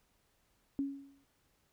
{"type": "tone with exponential decay", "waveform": "sine", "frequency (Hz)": 277.2, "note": "C#4", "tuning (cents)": 0, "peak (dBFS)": -29, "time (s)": [0.79, 1.24], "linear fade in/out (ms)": 0, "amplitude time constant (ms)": 97, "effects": ["pink hiss -74 dBFS RMS until 1.72 s"]}